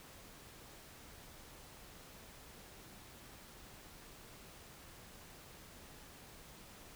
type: silence
effects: pink hiss -56 dBFS RMS until 6.95 s